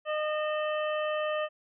harmonic tone with a mistuned harmonic, 611 Hz, D#5, 32 cents flat, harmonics 1 / 2 / 3 / 4 / 5, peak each -29 / -35 / -39 / -41 / -43 dBFS, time 0.05-1.49 s, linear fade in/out 50 ms, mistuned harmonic 4, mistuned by +130 cents, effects none

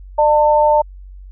sine tone pair together, 601.1 / 897 Hz, D5 / A5, +40 / +33 cents, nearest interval perfect fifth, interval 693 cents, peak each -12 dBFS, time 0.18-0.82 s, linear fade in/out 10 ms, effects added 47 Hz sine -33 dBFS peak until 1.31 s

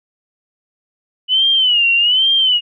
sine tone with vibrato, 2960 Hz, F#7, in tune, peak -10 dBFS, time 1.28-2.61 s, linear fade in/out 50 ms, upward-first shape sine, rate 1.2 Hz, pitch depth 130 cents each way, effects none

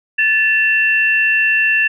sine tone pair together, 1744.1 / 2700 Hz, A6 / E7, -16 / +41 cents, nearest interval minor sixth, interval 757 cents, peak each -14 dBFS, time 0.18-1.88 s, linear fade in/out 10 ms, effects none

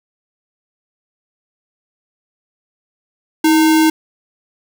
sine tone with sample-and-hold, 317.8 Hz, D#4, 37 cents sharp, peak -8 dBFS, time 3.44-3.9 s, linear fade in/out 5 ms, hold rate 1225 Hz, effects none

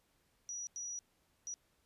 sine tone bursts at uneven times, 5830 Hz, F#8, 26 cents flat, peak -40 dBFS, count 3, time 0.49-0.67 / 0.76-0.99 / 1.47-1.54 s, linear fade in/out 0 ms, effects pink hiss -75 dBFS RMS until 1.85 s + resampled to 32000 Hz

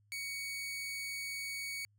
sawtooth tone, 2239 Hz, C#7, 17 cents sharp, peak -35 dBFS, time 0.12-1.85 s, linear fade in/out 0 ms, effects added 103 Hz sine -67 dBFS peak until 1.98 s

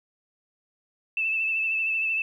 sine tone with vibrato, 2637 Hz, E7, in tune, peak -23 dBFS, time 1.17-2.22 s, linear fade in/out 2 ms, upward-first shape triangle, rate 13 Hz, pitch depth 36 cents each way, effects 10-bit

